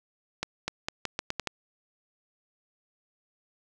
accelerating click train, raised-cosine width 0.2 ms, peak -12 dBFS, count 8, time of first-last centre 0.43-1.473 s, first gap 250 ms, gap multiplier 0.82, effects none

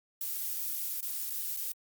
violet noise with dropouts, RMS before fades -35 dBFS, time 0.21-1.72 s, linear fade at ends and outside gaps 2 ms, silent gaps 1.007-1.027 / 1.298-1.302 / 1.566-1.571 s, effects Opus 48 kbps

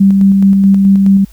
sine tone with tremolo, 195.7 Hz, G3, 3 cents flat, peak -3 dBFS, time 0-1.25 s, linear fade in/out 10 ms, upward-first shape square, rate 4.7 Hz, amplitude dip 25%, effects added 50 Hz sine -36 dBFS peak until 1.32 s + white hiss -47 dBFS RMS until 1.32 s

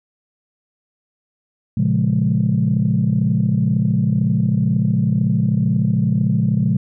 sine chord, Bb minor seventh, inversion none, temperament equal, 116.54 / 138.59 / 174.61 / 207.7 Hz, Bb2 / Db3 / F3 / Ab3, 0 / 0 / 0 / 0 cents, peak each -19 dBFS, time 1.77-6.77 s, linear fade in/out 5 ms, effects tanh soft clip ceiling -6 dBFS

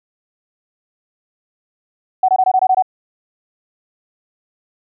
sine tone bursts, 750 Hz, F#5, 23 cents sharp, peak -9 dBFS, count 8, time 2.23-2.824 s, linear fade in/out 5 ms, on 55 ms, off 22 ms, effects none

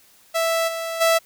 sawtooth tone with level steps, 659.3 Hz, E5, in tune, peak -15 / -22 / -11 dBFS, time 0.34-1.19 s, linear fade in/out 20 ms, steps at 0.67 / 1 s, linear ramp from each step 20 ms, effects white hiss -54 dBFS RMS until 1.25 s

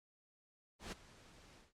pink noise with ADSR envelope, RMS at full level -43 dBFS, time 0.79-1.73 s, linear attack 130 ms, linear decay 14 ms, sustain -18 dB, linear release 160 ms, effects low-pass 7000 Hz 12 dB/octave + MP3 64 kbps

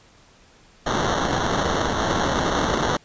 violet noise with sample-and-hold, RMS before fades -22 dBFS, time 0.86-2.97 s, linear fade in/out 5 ms, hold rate 2450 Hz, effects pink hiss -53 dBFS RMS until 3.04 s + resampled to 16000 Hz

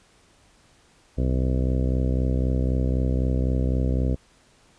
harmonic tone, 63.9 Hz, C2, 40 cents flat, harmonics 1 / 2 / 3 / 4 / 5 / 6 / 7 / 8 / 9 / 10, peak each -22 / -26 / -32 / -30 / -36 / -38 / -37 / -36 / -43 / -43 dBFS, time 1.17-4.16 s, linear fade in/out 20 ms, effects pink hiss -58 dBFS RMS until 4.78 s + resampled to 22050 Hz

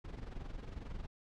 brown noise with amplitude modulation, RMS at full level -41 dBFS, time 0.04-1.07 s, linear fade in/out 10 ms, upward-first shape sine, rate 22.1 Hz, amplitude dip 70%, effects low-pass 5000 Hz 12 dB/octave

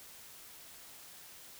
silence, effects white hiss -53 dBFS RMS until 1.59 s

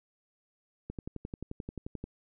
click train, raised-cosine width 3 ms, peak -25 dBFS, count 14, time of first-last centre 0.9-2.04 s, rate 11.4 Hz, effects none

